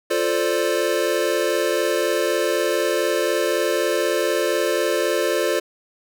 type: chord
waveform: square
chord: D minor seventh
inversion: first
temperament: equal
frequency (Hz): 349.2 / 440 / 523.3 / 587.3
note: F4 / A4 / C5 / D5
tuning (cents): 0 / 0 / 0 / 0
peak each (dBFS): -25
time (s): 0.1-5.6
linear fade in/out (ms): 10
effects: none